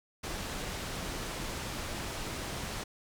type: low-pass noise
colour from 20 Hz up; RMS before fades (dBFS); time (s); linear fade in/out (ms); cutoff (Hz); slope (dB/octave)
pink; -38; 0.23-2.84; 10; 9100; 12
effects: none